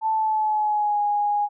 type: tone with pitch glide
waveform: sine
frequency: 880 to 825.8 Hz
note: A5 to G#5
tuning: 0 to -10 cents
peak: -19 dBFS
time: 0.01-1.49 s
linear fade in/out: 50 ms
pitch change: -110 cents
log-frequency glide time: 0.12-1.01 s
effects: none